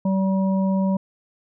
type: harmonic tone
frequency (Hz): 191.7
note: G3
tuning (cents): -38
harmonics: 1 / 3 / 5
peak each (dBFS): -18 / -28 / -32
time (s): 0.05-0.97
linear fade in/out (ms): 5
effects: none